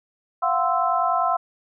sine tone cluster, 692 / 742 / 1040 / 1317 Hz, F5 / F#5 / C6 / E6, -16 / +5 / -11 / -2 cents, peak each -24 dBFS, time 0.42-1.37 s, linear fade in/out 10 ms, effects none

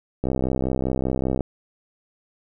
click train, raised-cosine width 2 ms, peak -10 dBFS, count 77, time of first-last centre 0.24-1.407 s, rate 65.1 Hz, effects none

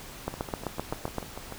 two click trains, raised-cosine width 1 ms, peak -23 / -15 dBFS, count 9 / 8, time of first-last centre 0.34-1.523 / 0.28-1.183 s, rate 6.76 / 7.75 Hz, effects pink hiss -44 dBFS RMS until 1.58 s

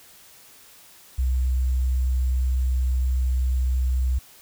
sine tone with sample-and-hold, 63.7 Hz, C2, 46 cents flat, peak -19 dBFS, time 1.18-4.19 s, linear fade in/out 10 ms, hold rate 7350 Hz, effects white hiss -50 dBFS RMS until 4.41 s

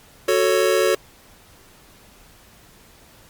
square chord, F# minor, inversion none, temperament just, 370 / 444 / 555 Hz, F#4 / A4 / C#5, 0 / +16 / +2 cents, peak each -21 dBFS, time 0.28-0.95 s, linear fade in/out 5 ms, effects pink hiss -50 dBFS RMS until 3.29 s + Opus 48 kbps

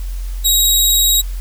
15% pulse tone with vibrato, 3819 Hz, A#7, 41 cents sharp, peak -4 dBFS, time 0.44-1.22 s, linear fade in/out 20 ms, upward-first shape triangle, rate 20 Hz, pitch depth 19 cents each way, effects added 44 Hz sine -20 dBFS peak until 1.4 s + white hiss -41 dBFS RMS until 1.4 s

